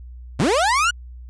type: linear sweep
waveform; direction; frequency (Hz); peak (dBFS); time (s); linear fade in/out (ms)
30% pulse; up; 97.7 to 1480; -13; 0.39-0.91; 10
effects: added 61 Hz sine -35 dBFS peak until 1.29 s + resampled to 22050 Hz